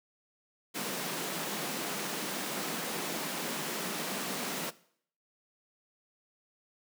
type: high-pass noise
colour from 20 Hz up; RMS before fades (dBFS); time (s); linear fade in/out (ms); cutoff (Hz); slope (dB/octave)
pink; -36; 0.74-4.71; 20; 160; 48
effects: noise-tail reverb RT60 0.6 s tail -19 dB re dry